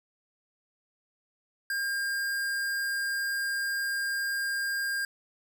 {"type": "tone", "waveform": "square", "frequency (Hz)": 1607, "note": "G6", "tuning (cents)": 43, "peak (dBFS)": -29, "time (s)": [1.7, 5.05], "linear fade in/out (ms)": 2, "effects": []}